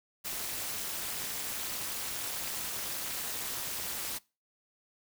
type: noise with amplitude modulation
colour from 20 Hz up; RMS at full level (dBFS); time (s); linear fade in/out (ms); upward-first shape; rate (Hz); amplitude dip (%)
white; -33; 0.24-4.19; 20; sine; 235; 85
effects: noise-tail reverb RT60 0.3 s tail -23 dB re dry